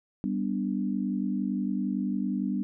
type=chord; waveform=sine; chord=G major; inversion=none; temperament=equal; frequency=196 / 246.9 / 293.7 Hz; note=G3 / B3 / D4; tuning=0 / 0 / 0 cents; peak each=-29 / -31 / -33 dBFS; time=0.24-2.63 s; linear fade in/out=0 ms; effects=none